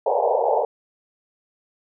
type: band-pass noise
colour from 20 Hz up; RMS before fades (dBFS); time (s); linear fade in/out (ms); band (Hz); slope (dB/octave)
pink; -20; 0.06-0.65; 2; 430 to 920; 96
effects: none